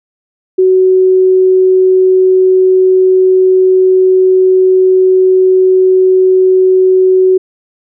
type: tone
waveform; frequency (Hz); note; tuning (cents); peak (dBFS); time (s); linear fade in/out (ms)
sine; 373.5; F#4; +16; -4; 0.58-7.38; 10
effects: none